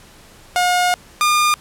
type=tone pair in turn; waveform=sawtooth; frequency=718 / 1210 Hz; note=F5 / D#6; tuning=+48 / -49 cents; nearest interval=major sixth; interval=903 cents; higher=second; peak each=-10 / -9 dBFS; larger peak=second; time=0.56-0.94 / 1.21-1.54 s; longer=first; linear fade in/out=0 ms; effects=pink hiss -45 dBFS RMS until 1.6 s + low-pass 12000 Hz 12 dB/octave